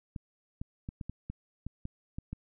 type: clicks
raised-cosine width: 5 ms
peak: -25 dBFS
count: 10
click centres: 0.162 / 0.615 / 0.889 / 1.012 / 1.096 / 1.3 / 1.666 / 1.854 / 2.185 / 2.33 s
effects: none